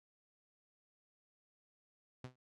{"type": "tone with exponential decay", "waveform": "sawtooth", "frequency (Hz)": 127, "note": "B2", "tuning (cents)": 49, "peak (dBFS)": -39, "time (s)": [2.24, 2.36], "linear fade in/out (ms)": 5, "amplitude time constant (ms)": 26, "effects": ["low-pass 6000 Hz 12 dB/octave"]}